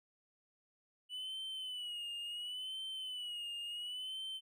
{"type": "tone with vibrato", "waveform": "triangle", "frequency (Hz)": 2960, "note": "F#7", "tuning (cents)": 0, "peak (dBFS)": -39, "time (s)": [1.09, 4.41], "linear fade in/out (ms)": 50, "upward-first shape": "sine", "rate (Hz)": 0.71, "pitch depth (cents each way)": 80, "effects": []}